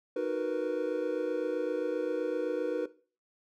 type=chord; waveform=triangle; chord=B major seventh; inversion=first; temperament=equal; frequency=311.1 / 370 / 466.2 / 493.9 Hz; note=D#4 / F#4 / A#4 / B4; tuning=0 / 0 / 0 / 0 cents; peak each=-35 / -34 / -33 / -30 dBFS; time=0.16-2.86 s; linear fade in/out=5 ms; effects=noise-tail reverb RT60 0.4 s tail -18 dB re dry